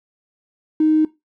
triangle tone, 311.1 Hz, D#4, in tune, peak -8 dBFS, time 0.8-1.05 s, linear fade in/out 5 ms, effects noise-tail reverb RT60 0.2 s tail -22 dB re dry + tanh soft clip ceiling -10 dBFS

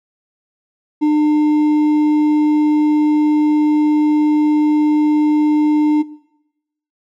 triangle tone with hard clipping, 301.4 Hz, D4, 45 cents sharp, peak -12 dBFS, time 1.01-6.03 s, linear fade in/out 20 ms, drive 8 dB, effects noise-tail reverb RT60 0.9 s tail -20 dB re dry

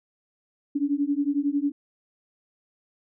sine beating tone pair, 280.4 / 291.4 Hz, C#4 / D4, +20 / -13 cents, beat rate 11 Hz, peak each -25 dBFS, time 0.75-1.72 s, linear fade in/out 10 ms, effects none

